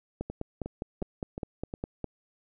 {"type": "two click trains", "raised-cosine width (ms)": 2, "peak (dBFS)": [-22, -19], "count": [5, 10], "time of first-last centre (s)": [[0.3, 1.739], [0.21, 2.043]], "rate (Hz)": [2.78, 4.91], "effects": []}